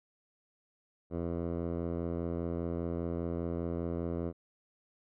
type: tone with low-pass filter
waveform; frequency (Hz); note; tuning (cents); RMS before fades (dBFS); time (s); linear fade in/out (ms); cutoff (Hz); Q
10% pulse; 85; F2; -46; -35; 1.1-4.33; 50; 670; 0.95
effects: none